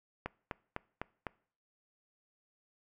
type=click train; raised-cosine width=0.5 ms; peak=-21 dBFS; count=5; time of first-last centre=0.26-1.268 s; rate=3.97 Hz; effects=noise-tail reverb RT60 0.5 s tail -23 dB re dry